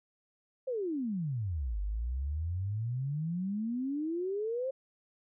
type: exponential two-way sweep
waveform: sine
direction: down then up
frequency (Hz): 541 to 48.05 to 541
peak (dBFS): -31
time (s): 0.67-4.71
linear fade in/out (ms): 10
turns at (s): 1.8
effects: none